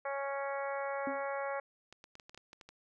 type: harmonic tone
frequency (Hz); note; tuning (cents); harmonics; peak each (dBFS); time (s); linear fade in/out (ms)
277.2; C#4; 0; 2 / 3 / 4 / 5 / 6 / 7 / 8; -37 / -41 / -43 / -45 / -47 / -48 / -49; 0.05-1.6; 5
type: tone with exponential decay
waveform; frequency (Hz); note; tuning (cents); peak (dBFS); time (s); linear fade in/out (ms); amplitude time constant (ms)
sine; 270.5; C#4; -42; -33; 1.07-1.27; 2; 42
type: clicks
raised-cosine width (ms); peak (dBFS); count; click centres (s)
0.2; -34; 10; 1.926 / 2.041 / 2.154 / 2.198 / 2.295 / 2.346 / 2.376 / 2.531 / 2.612 / 2.69
effects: none